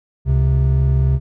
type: tone pair together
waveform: triangle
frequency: 69.14 / 132.5 Hz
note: C#2 / C3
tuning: -4 / +22 cents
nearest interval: major seventh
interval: 1126 cents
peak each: -13 dBFS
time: 0.25-1.2 s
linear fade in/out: 50 ms
effects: none